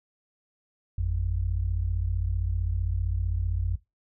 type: tone pair together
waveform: sine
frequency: 52.54 / 88 Hz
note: G#1 / F2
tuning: +21 / +14 cents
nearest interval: major sixth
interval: 893 cents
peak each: -27 dBFS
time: 0.98-3.76 s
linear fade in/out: 5 ms
effects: noise-tail reverb RT60 0.2 s tail -19 dB re dry